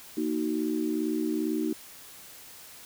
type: chord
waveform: sine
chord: D# minor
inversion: second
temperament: just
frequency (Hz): 233.3 / 311.1 / 373.4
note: A#3 / D#4 / F#4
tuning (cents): +2 / 0 / +16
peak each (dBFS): -32 / -28 / -33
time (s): 0.17-1.73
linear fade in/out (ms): 5
effects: white hiss -48 dBFS RMS until 2.85 s